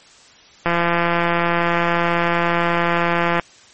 click train, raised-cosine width 0.5 ms, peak -3 dBFS, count 469, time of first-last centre 0.66-3.397 s, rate 171 Hz, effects white hiss -47 dBFS RMS until 3.73 s + MP3 32 kbps

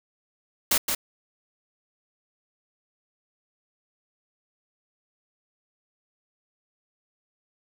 white noise with echo, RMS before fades -21 dBFS, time 0.71-0.78 s, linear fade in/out 5 ms, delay 170 ms, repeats 1, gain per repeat -5 dB, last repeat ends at 0.95 s, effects none

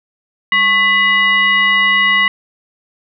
sine tone with frequency modulation, 1995 Hz, B6, 17 cents sharp, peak -9 dBFS, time 0.52-2.28 s, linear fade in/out 2 ms, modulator 898 Hz, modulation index 0.84, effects none

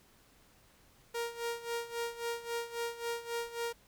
sawtooth tone with tremolo, 468.4 Hz, A#4, 8 cents sharp, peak -29 dBFS, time 1.14-3.73 s, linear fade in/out 10 ms, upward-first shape sine, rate 3.7 Hz, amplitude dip 80%, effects pink hiss -64 dBFS RMS until 3.87 s

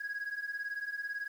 sine beating tone pair, 1644 / 1662 Hz, G#6 / G#6, -18 / +1 cents, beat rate 18 Hz, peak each -38 / -36 dBFS, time 0-1.28 s, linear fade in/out 10 ms, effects tanh soft clip ceiling -32 dBFS + 10-bit

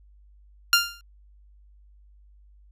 15% pulse tone with exponential decay, 1396.9 Hz, F6, in tune, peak -6 dBFS, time 0.73-1.01 s, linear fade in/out 1 ms, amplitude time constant 60 ms, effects added 50 Hz sine -51 dBFS peak until 2.71 s + resampled to 32000 Hz

